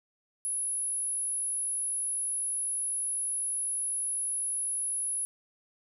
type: tone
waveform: sine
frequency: 10548 Hz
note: E9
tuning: in tune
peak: -29 dBFS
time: 0.45-5.25 s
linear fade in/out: 0 ms
effects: none